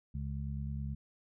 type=harmonic tone; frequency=69.5 Hz; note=C#2; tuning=5 cents sharp; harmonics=1 / 2 / 3; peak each=-38 / -39 / -44 dBFS; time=0.14-0.95 s; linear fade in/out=10 ms; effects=none